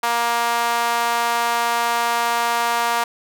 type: tone with high-pass filter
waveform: sawtooth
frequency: 235.2 Hz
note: A#3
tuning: 16 cents sharp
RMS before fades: -20 dBFS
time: 0.03-3.04 s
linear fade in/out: 5 ms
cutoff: 900 Hz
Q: 2.3
effects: none